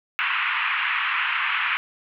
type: band-pass noise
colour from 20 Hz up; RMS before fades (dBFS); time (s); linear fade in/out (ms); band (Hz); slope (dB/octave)
white; -24; 0.19-1.77; 0; 1000 to 2800; 48
effects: none